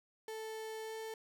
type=tone with pitch glide; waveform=35% pulse; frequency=440 to 442.8 Hz; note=A4 to A4; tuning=0 to +11 cents; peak=-40 dBFS; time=0.28-1.14 s; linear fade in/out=2 ms; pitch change=+11 cents; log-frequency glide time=0.83-0.94 s; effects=none